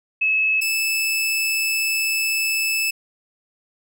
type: tone pair in turn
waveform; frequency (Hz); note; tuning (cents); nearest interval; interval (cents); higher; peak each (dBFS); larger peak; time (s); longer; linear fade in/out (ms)
sine / sawtooth; 2587 / 2622; E7 / E7; -33 / -10; unison; 23; second; -16; neither; 0.21-0.61 / 0.61-2.91; second; 10
effects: none